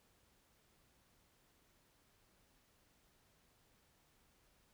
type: silence
effects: pink hiss -73 dBFS RMS until 4.73 s